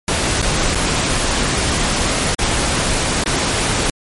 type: noise with dropouts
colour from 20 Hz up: pink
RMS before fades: -17 dBFS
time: 0.08-3.9 s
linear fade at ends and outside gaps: 2 ms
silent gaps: 0.418-0.425 / 0.749-0.754 / 2.348-2.389 / 3.239-3.259 s
effects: MP3 48 kbps